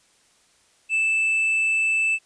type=tone; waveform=triangle; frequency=2637 Hz; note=E7; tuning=in tune; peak=-17 dBFS; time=0.89-2.19 s; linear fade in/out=50 ms; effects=white hiss -60 dBFS RMS until 2.25 s + resampled to 22050 Hz